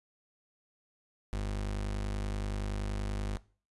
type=tone; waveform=35% pulse; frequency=50.5 Hz; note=G#1; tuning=48 cents flat; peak=-30 dBFS; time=1.33-3.37 s; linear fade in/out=0 ms; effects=noise-tail reverb RT60 0.4 s tail -20 dB re dry + resampled to 24000 Hz